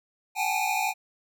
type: tone cluster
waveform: square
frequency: 754 / 815 / 867 / 2431 Hz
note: F#5 / G#5 / A5 / D#7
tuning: +32 / -33 / -26 / -41 cents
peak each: -31 dBFS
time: 0.35-0.94 s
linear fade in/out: 50 ms
effects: none